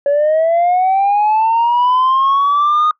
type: linear sweep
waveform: sine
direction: up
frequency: 561 to 1239 Hz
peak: -8 dBFS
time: 0.06-2.91 s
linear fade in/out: 2 ms
effects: noise-tail reverb RT60 0.1 s tail -21 dB re dry + tanh soft clip ceiling -8 dBFS